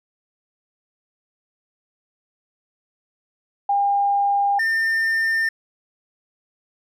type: tone pair in turn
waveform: sine / triangle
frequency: 804 / 1804.9 Hz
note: G5 / A6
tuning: +44 / +44 cents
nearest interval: octave + major second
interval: 1400 cents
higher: second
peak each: -16 dBFS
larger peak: neither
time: 3.69-4.59 / 4.59-5.49 s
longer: neither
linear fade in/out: 5 ms
effects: none